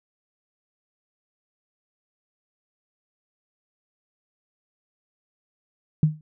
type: tone with exponential decay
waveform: sine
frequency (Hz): 154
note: D#3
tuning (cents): -17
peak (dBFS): -11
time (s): 6.03-6.21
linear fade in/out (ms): 2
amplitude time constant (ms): 38
effects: none